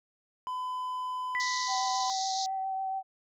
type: tone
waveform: triangle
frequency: 1009 Hz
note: B5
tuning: 37 cents sharp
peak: -30 dBFS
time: 0.47-2.1 s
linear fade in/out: 0 ms
type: tone with exponential decay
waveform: sine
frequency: 1975.5 Hz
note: B6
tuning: in tune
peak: -28 dBFS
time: 1.35-2.64 s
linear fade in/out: 0 ms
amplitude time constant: 280 ms
type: band-pass noise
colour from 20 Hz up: pink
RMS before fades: -36 dBFS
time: 1.4-2.46 s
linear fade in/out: 0 ms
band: 3700 to 6700 Hz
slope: 96 dB/octave
type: tone with vibrato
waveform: sine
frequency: 767 Hz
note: G5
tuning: 38 cents flat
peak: -30 dBFS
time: 1.67-3.03 s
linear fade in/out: 50 ms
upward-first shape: triangle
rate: 7.2 Hz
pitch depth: 17 cents each way
effects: none